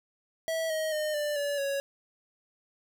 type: tone with pitch steps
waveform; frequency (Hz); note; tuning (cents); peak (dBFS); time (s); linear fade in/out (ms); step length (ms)
square; 650 / 630 / 610.7 / 591.9 / 573.8 / 556.1; E5 / D#5 / D#5 / D5 / D5 / C#5; -24 / +21 / -32 / +13 / -40 / +5; -29; 0.48-1.8; 0; 220
effects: none